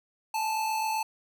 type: tone pair together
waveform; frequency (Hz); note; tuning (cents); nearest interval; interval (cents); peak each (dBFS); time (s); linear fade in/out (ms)
square; 830.6 / 878.3; G#5 / A5; 0 / -3; minor second; 97; -39 / -28; 0.34-1.03; 5
effects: none